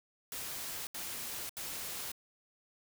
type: noise bursts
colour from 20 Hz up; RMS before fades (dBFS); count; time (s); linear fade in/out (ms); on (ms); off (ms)
white; -41; 3; 0.32-2.118; 2; 550; 74
effects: none